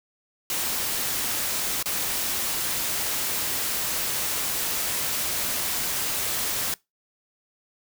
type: noise with dropouts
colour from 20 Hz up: white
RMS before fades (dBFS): -27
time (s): 0.5-6.74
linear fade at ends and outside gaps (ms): 1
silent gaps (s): 1.827-1.858
effects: noise-tail reverb RT60 0.2 s tail -23 dB re dry